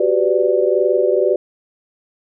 sine chord, G major seventh, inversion third, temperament equal with one note detuned, 370 / 392 / 502.5 / 587.3 Hz, F#4 / G4 / B4 / D5, 0 / 0 / +30 / 0 cents, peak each -18 dBFS, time 0-1.36 s, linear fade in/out 5 ms, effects none

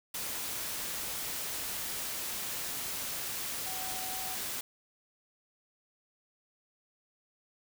sine tone in noise, 750 Hz, F#5, 23 cents sharp, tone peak -43 dBFS, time 3.66-4.35 s, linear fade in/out 5 ms, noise white, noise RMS -37 dBFS, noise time 0.14-4.61 s, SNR -9 dB, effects none

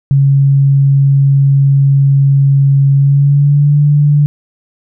sine tone with pitch glide, 138.4 to 146.29 Hz, C#3 to D3, -2 to -6 cents, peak -5 dBFS, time 0.11-4.26 s, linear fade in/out 0 ms, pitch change +96 cents, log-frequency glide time 2.93-3.79 s, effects none

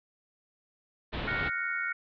pink low-pass noise, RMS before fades -35 dBFS, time 1.12-1.5 s, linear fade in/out 20 ms, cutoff 3900 Hz, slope 48 dB/octave
sine chord, Gb major seventh, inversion third, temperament equal, 1396.9 / 1480 / 1864.7 / 2217 Hz, F6 / Gb6 / Bb6 / Db7, 0 / 0 / 0 / 0 cents, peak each -34 / -36 / -36 / -35 dBFS, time 1.27-1.93 s, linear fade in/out 10 ms
effects none

